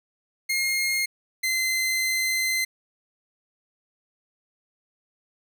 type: tone pair in turn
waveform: sawtooth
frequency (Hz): 2137 / 2065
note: C7 / C7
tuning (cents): +36 / -23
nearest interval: minor second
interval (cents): 59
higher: first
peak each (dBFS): -19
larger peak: neither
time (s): 0.49-1.06 / 1.43-2.65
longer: second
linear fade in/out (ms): 10
effects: none